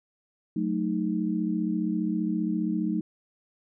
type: chord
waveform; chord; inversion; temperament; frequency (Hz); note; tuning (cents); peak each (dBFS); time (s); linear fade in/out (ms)
sine; D# diminished; first; equal; 185 / 220 / 311.1; F#3 / A3 / D#4; 0 / 0 / 0; -29; 0.56-3.01; 5
effects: none